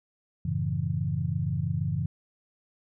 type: chord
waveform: sine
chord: F# minor seventh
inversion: none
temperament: equal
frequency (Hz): 92.5 / 110 / 138.59 / 164.81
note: F#2 / A2 / C#3 / E3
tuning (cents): 0 / 0 / 0 / 0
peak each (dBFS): -32 / -33 / -30 / -31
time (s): 0.45-2.06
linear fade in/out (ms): 5
effects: none